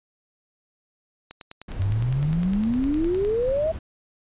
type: click train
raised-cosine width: 0.2 ms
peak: -22 dBFS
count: 20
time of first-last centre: 1.31-3.249 s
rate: 9.8 Hz
type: noise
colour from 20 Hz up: brown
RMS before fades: -33 dBFS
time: 1.68-3.79 s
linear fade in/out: 5 ms
type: exponential sweep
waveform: sine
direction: up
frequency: 92.5 to 660 Hz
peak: -20 dBFS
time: 1.79-3.72 s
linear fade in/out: 10 ms
effects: resampled to 8000 Hz